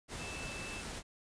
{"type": "tone in noise", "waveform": "sine", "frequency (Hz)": 2638, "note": "E7", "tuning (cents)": 1, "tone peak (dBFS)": -45, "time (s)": [0.17, 0.84], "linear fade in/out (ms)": 50, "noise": "pink", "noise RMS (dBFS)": -43, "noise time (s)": [0.08, 1.03], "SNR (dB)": -5, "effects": ["resampled to 22050 Hz"]}